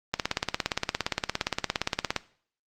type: click train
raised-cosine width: 0.2 ms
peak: -7 dBFS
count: 36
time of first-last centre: 0.14-2.163 s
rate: 17.3 Hz
effects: noise-tail reverb RT60 0.5 s tail -17 dB re dry + Opus 32 kbps